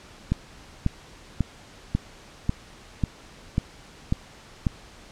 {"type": "click train", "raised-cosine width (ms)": 5, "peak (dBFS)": -9, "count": 9, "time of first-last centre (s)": [0.32, 4.668], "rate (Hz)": 1.84, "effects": ["pink hiss -48 dBFS RMS until 5.11 s", "low-pass 7000 Hz 12 dB/octave"]}